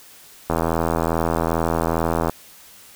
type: click train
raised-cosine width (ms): 1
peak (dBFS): -6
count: 149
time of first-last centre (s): 0.5-2.296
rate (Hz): 82.4
effects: white hiss -46 dBFS RMS until 2.95 s